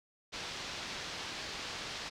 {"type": "low-pass noise", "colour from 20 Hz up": "white", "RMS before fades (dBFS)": -42, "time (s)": [0.32, 2.1], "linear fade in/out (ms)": 20, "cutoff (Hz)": 5200, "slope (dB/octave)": 24, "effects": []}